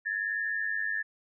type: tone pair together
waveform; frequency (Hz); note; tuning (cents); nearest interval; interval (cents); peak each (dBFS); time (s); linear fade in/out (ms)
sine; 1693.3 / 1794; G#6 / A6; +33 / +33; minor second; 100; -32 / -31; 0.05-1.03; 20
effects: none